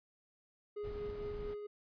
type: tone with tremolo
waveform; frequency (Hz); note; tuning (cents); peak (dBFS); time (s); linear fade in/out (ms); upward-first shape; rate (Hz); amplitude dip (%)
triangle; 415.3; G#4; 0; -36; 0.76-1.67; 10; triangle; 4.4; 45
type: noise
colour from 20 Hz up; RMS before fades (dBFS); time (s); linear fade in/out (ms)
brown; -47; 0.83-1.55; 20
effects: resampled to 11025 Hz